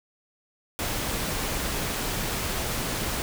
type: noise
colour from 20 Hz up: pink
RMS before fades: -29 dBFS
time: 0.79-3.22 s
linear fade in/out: 0 ms
effects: none